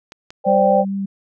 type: clicks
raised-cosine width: 0.2 ms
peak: -19 dBFS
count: 2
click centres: 0.121 / 0.305 s
type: chord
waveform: sine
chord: C suspended second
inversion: none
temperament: equal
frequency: 523.3 / 587.3 / 784 Hz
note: C5 / D5 / G5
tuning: 0 / 0 / 0 cents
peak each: -16 dBFS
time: 0.44-0.85 s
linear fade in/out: 50 ms
type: tone with vibrato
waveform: sine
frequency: 196 Hz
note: G3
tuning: in tune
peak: -20 dBFS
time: 0.46-1.06 s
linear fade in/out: 10 ms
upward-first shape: sine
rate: 4.5 Hz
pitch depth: 10 cents each way
effects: none